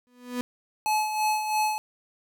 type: tone with exponential growth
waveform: 35% pulse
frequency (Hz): 246.9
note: B3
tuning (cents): 0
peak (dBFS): -23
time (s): 0.07-0.41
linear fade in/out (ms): 0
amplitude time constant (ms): 73
type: tone with tremolo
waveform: square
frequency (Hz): 857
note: A5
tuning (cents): -46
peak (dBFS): -22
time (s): 0.86-1.78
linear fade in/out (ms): 0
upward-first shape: sine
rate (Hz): 3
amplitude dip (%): 55
effects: none